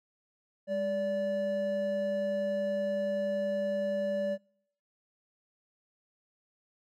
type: tone pair together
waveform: triangle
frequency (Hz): 203.2 / 579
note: G#3 / D5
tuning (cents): -38 / -25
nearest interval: octave + tritone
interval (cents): 1813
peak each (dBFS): -35 / -27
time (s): 0.67-4.38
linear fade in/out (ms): 50
effects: noise-tail reverb RT60 0.6 s tail -23 dB re dry